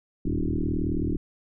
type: tone with frequency modulation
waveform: sine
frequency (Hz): 138.59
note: C#3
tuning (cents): 0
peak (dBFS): -23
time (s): 0.25-1.17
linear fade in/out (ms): 5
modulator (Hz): 38.8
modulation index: 5.4
effects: none